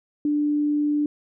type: tone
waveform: sine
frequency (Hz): 295.2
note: D4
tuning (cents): +9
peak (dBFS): -19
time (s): 0.25-1.06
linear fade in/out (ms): 2
effects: none